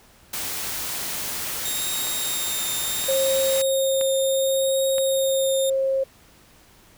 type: noise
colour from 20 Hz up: white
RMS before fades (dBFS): -29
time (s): 0.33-3.62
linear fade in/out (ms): 5
type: tone with vibrato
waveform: 15% pulse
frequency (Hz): 3700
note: A#7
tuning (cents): -14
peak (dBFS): -20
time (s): 1.65-5.7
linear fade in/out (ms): 5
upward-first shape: triangle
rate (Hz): 0.7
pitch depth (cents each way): 23
type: click train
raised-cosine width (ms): 0.3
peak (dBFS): -17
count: 4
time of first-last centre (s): 2.07-4.983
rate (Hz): 1.03
type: tone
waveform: sine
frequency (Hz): 536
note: C5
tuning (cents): +42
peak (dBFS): -19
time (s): 3.08-6.04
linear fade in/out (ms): 10
effects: pink hiss -53 dBFS RMS until 6.97 s